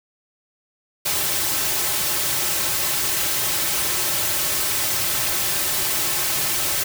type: noise with comb filter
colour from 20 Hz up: white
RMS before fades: -22 dBFS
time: 1.05-6.84 s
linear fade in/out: 10 ms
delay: 4.2 ms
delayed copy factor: -0.7
effects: none